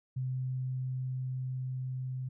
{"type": "tone with level ramp", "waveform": "sine", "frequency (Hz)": 129, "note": "C3", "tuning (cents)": -24, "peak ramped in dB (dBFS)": [-31, -34], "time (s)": [0.16, 2.29], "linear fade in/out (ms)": 10, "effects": []}